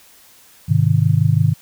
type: chord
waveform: sine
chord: Ab major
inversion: none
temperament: just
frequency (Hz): 103.83 / 129.78 / 155.74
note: Ab2 / C3 / Eb3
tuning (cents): 0 / -14 / +2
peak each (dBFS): -16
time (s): 0.68-1.54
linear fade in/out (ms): 20
effects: white hiss -48 dBFS RMS until 1.61 s